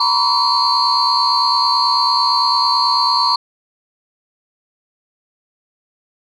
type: tone cluster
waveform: sine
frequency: 938 / 1007 / 1136 / 4173 / 4503 Hz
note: A#5 / B5 / C#6 / C8 / C#8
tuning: +11 / +33 / +42 / -5 / +26 cents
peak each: -18 dBFS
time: 0-3.36 s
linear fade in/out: 5 ms
effects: tanh soft clip ceiling -4 dBFS